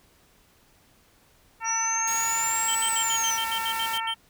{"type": "harmonic tone", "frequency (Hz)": 451.7, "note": "A4", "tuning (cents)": 45, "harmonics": [2, 3, 4, 5, 6], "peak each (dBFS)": [-30, -34, -36, -38, -40], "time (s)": [1.6, 4.15], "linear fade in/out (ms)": 50}
{"type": "exponential two-way sweep", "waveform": "sine", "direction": "up then down", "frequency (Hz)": [5750, 8130, 5750], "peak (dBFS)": -25, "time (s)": [1.64, 3.39], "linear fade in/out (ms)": 50, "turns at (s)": 2.89}
{"type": "noise", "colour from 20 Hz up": "white", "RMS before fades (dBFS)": -36, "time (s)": [2.07, 3.98], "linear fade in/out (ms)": 5}
{"type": "tone bursts", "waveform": "triangle", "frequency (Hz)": 3136, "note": "G7", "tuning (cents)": 0, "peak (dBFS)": -26, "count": 11, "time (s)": [2.68, 4.14], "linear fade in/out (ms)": 5, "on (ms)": 70, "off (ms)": 69}
{"effects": ["pink hiss -60 dBFS RMS until 4.29 s"]}